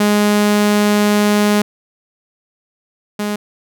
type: tone pair in turn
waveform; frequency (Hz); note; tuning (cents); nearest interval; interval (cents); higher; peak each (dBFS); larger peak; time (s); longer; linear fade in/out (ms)
sawtooth; 207.7 / 207.7; G#3 / G#3; 0 / 0; unison; 0; neither; -7 / -14; first; 0-1.62 / 3.19-3.36; first; 5
effects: none